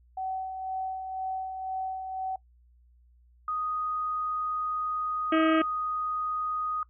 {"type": "tone with tremolo", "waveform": "sine", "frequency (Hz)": 757, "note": "F#5", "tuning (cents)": 39, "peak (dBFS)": -29, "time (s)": [0.17, 2.36], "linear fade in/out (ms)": 5, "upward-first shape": "sine", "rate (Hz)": 2, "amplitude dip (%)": 45}
{"type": "tone", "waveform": "sine", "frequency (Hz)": 1244.5, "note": "D#6", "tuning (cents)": 0, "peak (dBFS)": -28, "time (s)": [3.48, 6.83], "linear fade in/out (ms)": 2}
{"type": "harmonic tone", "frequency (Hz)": 319.6, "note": "D#4", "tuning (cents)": 47, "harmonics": [1, 2, 4, 5, 6, 7, 8, 9, 10], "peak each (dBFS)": [-22, -28, -34, -36, -38, -39, -40, -41, -42], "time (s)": [5.32, 5.62], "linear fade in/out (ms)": 5}
{"effects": ["noise-tail reverb RT60 0.1 s tail -20 dB re dry", "added 60 Hz sine -57 dBFS peak until 6.89 s"]}